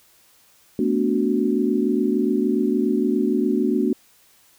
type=chord; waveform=sine; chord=B minor seventh; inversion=third; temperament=equal with one note detuned; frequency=220 / 246.9 / 290.3 / 370 Hz; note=A3 / B3 / D4 / F#4; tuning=0 / 0 / -20 / 0 cents; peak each=-23 dBFS; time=0.79-3.93 s; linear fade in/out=2 ms; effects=white hiss -56 dBFS RMS until 4.58 s